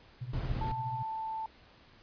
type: tone with tremolo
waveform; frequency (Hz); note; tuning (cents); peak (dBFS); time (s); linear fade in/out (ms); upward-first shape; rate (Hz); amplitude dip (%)
sine; 123.7; B2; +3; -33; 0.21-1.03; 5; triangle; 14; 90
type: noise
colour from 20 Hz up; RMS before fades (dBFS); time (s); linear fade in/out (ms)
brown; -35; 0.33-0.72; 5
type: tone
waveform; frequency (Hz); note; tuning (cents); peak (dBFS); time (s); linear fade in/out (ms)
sine; 884; A5; +8; -34; 0.61-1.46; 2
effects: pink hiss -59 dBFS RMS until 2.02 s + resampled to 11025 Hz